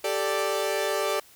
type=chord; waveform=sawtooth; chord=G suspended second; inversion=none; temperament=equal; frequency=392 / 440 / 587.3 Hz; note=G4 / A4 / D5; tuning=0 / 0 / 0 cents; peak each=-26 / -26 / -24 dBFS; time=0.04-1.2 s; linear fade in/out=5 ms; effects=white hiss -54 dBFS RMS until 1.35 s